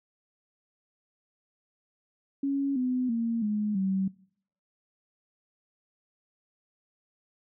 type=tone with pitch steps; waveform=sine; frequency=277.3 / 252.8 / 230.5 / 210.2 / 191.6 Hz; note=C#4 / B3 / A#3 / G#3 / G3; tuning=+1 / +41 / -19 / +21 / -39 cents; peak=-25 dBFS; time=2.43-4.08 s; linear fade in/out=5 ms; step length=330 ms; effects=noise-tail reverb RT60 0.6 s tail -21 dB re dry